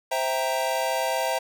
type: chord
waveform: square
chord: C dominant seventh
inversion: none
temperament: equal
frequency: 523.3 / 659.3 / 784 / 932.3 Hz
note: C5 / E5 / G5 / Bb5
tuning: 0 / 0 / 0 / 0 cents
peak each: -30 / -29 / -31 / -30 dBFS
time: 0.11-1.39 s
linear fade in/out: 10 ms
effects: none